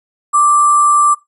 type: tone with sample-and-hold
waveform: sine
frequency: 1174.7 Hz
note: D6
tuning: in tune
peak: -7 dBFS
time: 0.33-1.15 s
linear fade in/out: 20 ms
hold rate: 8820 Hz
effects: noise-tail reverb RT60 0.2 s tail -20 dB re dry + resampled to 32000 Hz